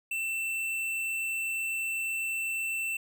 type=tone with tanh clipping; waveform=sine; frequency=2678 Hz; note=E7; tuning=27 cents sharp; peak=-31 dBFS; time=0.11-2.97 s; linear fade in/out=5 ms; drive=15 dB; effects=none